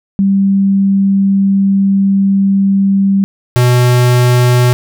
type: tone pair in turn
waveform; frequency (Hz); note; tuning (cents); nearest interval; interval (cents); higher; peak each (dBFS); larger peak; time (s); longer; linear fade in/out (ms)
sine / square; 196 / 123.47; G3 / B2; 0 / 0; minor sixth; 800; first; -7; neither; 0.19-3.24 / 3.56-4.73; first; 0
effects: none